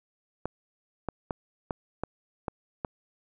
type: clicks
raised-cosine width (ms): 1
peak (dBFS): -16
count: 7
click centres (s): 0.456 / 1.087 / 1.308 / 1.708 / 2.036 / 2.482 / 2.848
effects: none